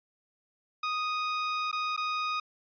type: tone with dropouts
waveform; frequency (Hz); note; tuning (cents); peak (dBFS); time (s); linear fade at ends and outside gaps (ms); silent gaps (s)
sawtooth; 1244.5; D#6; 0; -25; 0.83-2.4; 5; 1.715-1.727 / 1.965-1.975
effects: resampled to 11025 Hz